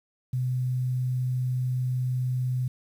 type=tone with quantisation; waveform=sine; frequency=126.8 Hz; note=B2; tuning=46 cents sharp; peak=-24 dBFS; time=0.33-2.68 s; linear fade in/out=5 ms; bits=9; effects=none